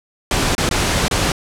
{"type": "noise with dropouts", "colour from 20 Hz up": "pink", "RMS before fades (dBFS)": -17, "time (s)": [0.31, 1.32], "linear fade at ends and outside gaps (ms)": 2, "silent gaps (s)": [[0.551, 0.58], [0.691, 0.711], [1.082, 1.111]], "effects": ["low-pass 9000 Hz 12 dB/octave"]}